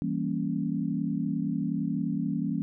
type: chord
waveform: sine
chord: E diminished seventh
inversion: none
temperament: equal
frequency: 164.81 / 196 / 233.1 / 277.2 Hz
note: E3 / G3 / Bb3 / Db4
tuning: 0 / 0 / 0 / 0 cents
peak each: -32 dBFS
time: 0.02-2.62 s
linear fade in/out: 0 ms
effects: none